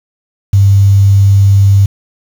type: tone with quantisation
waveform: sine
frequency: 98.9 Hz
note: G2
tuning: 16 cents sharp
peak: -3 dBFS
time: 0.53-1.86 s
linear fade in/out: 5 ms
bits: 5
effects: none